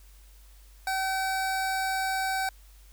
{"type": "tone", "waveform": "25% pulse", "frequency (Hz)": 765, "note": "G5", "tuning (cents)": -42, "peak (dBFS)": -23, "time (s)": [0.87, 2.49], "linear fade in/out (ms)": 2, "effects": ["added 49 Hz sine -50 dBFS peak until 2.92 s", "white hiss -60 dBFS RMS until 2.92 s"]}